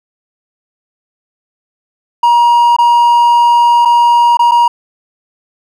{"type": "tone with dropouts", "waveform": "triangle", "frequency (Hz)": 950, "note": "A#5", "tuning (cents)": 33, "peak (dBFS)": -3, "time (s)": [2.23, 4.68], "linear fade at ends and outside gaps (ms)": 5, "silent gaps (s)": [[2.765, 2.785], [3.851, 3.855], [4.371, 4.392], [4.512, 4.517]], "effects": []}